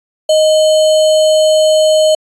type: tone with sample-and-hold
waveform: sine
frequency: 622.3 Hz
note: D#5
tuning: in tune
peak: -6 dBFS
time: 0.29-2.15 s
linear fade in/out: 5 ms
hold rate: 3675 Hz
effects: resampled to 22050 Hz